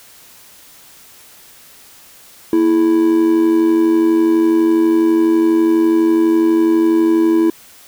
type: tone with amplitude modulation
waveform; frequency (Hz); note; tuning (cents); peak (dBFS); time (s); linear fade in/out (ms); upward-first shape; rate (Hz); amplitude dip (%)
triangle; 329.6; E4; 0; -5; 2.53-7.5; 2; sine; 92.1; 60
effects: white hiss -43 dBFS RMS until 7.87 s